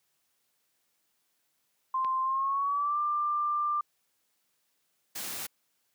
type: tone with pitch glide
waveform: sine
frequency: 1046.5 to 1188.3 Hz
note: C6 to D6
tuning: 0 to +20 cents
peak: -26 dBFS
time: 1.94-3.81 s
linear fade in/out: 5 ms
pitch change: +220 cents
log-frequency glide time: 2.22-2.99 s
type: click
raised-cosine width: 0.3 ms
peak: -27 dBFS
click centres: 2.047 s
type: noise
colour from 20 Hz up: white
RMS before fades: -37 dBFS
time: 5.15-5.47 s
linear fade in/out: 10 ms
effects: white hiss -75 dBFS RMS until 5.94 s + high-pass 100 Hz 12 dB/octave